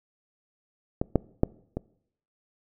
clicks, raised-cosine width 2 ms, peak -12 / -6 / -6 / -16 dBFS, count 4, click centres 1.015 / 1.157 / 1.434 / 1.77 s, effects noise-tail reverb RT60 0.7 s tail -23 dB re dry

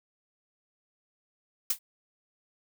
blue noise with exponential decay, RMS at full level -21 dBFS, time 1.7-1.79 s, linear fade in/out 5 ms, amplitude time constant 19 ms, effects none

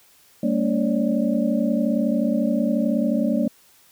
sine tone cluster, 198.6 / 229.8 / 284.1 / 551 / 590 Hz, G3 / A#3 / C#4 / C#5 / D5, +23 / -25 / +43 / -11 / +8 cents, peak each -25 / -21 / -25 / -30 / -28 dBFS, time 0.43-3.48 s, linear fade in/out 5 ms, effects white hiss -55 dBFS RMS until 3.91 s

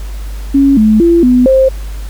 sine tone with pitch steps, 276.2 / 216.1 / 339.5 / 249.5 / 528 Hz, C#4 / A3 / F4 / B3 / C5, -6 / -31 / -49 / +18 / +16 cents, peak -4 dBFS, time 0.54-1.69 s, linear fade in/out 10 ms, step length 230 ms, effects added 50 Hz sine -19 dBFS peak until 2.09 s + pink hiss -36 dBFS RMS until 2.09 s

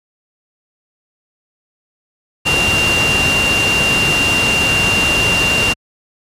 sine tone in noise, 2778 Hz, F7, 10 cents flat, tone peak -13 dBFS, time 2.45-5.74 s, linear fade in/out 20 ms, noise pink, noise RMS -17 dBFS, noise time 2.45-5.74 s, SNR +1 dB, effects high-pass 60 Hz 12 dB/octave + low-pass 9000 Hz 12 dB/octave

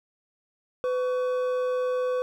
triangle tone pair together, 503.6 / 1127 Hz, B4 / C#6, +34 / +28 cents, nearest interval octave + major second, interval 1394 cents, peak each -22 / -34 dBFS, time 0.84-2.22 s, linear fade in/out 0 ms, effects none

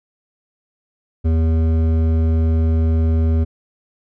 triangle tone with hard clipping, 80.8 Hz, E2, 34 cents flat, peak -15 dBFS, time 1.24-3.45 s, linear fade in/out 20 ms, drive 15 dB, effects none

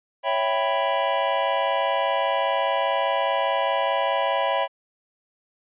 square chord, C# half-diminished seventh, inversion none, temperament equal, 554.4 / 659.3 / 784 / 987.8 Hz, C#5 / E5 / G5 / B5, 0 / 0 / 0 / 0 cents, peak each -27 / -27 / -28 / -26 dBFS, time 0.23-4.68 s, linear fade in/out 50 ms, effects resampled to 8000 Hz

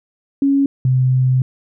sine tone pair in turn, 277.2 / 128.87 Hz, C#4 / C3, 0 / -26 cents, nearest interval octave + minor second, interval 1326 cents, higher first, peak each -11 dBFS, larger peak neither, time 0.42-0.66 / 0.85-1.42 s, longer second, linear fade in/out 2 ms, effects none

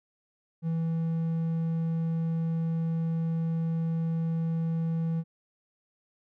triangle tone, 164 Hz, E3, 9 cents flat, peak -24 dBFS, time 0.62-5.24 s, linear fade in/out 50 ms, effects none

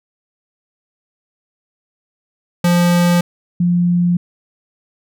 square / sine tone pair in turn, 174.61 / 175.29 Hz, F3 / F3, 0 / +7 cents, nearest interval unison, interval 7 cents, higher second, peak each -11 dBFS, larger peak neither, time 2.64-3.21 / 3.6-4.17 s, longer neither, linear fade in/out 5 ms, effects none

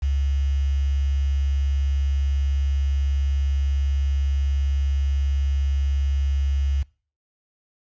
sine tone with quantisation, 69.3 Hz, C#2, in tune, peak -19 dBFS, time 0.02-6.83 s, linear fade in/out 10 ms, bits 7, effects noise-tail reverb RT60 0.4 s tail -23 dB re dry + resampled to 16000 Hz

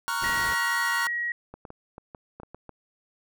45% pulse chord, Gb major seventh, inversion first, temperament equal, 932.3 / 1108.7 / 1396.9 / 1480 Hz, Bb5 / Db6 / F6 / Gb6, 0 / 0 / 0 / 0 cents, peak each -32 dBFS, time 0.08-1.07 s, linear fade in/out 0 ms
pink noise, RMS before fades -37 dBFS, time 0.21-0.55 s, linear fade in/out 20 ms
sine tone, 1904 Hz, A#6, 36 cents sharp, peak -26 dBFS, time 0.24-1.32 s, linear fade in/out 2 ms
clicks, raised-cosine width 1 ms, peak -27 dBFS, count 9, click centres 1.54 / 1.652 / 1.704 / 1.981 / 2.148 / 2.4 / 2.433 / 2.546 / 2.693 s
effects none

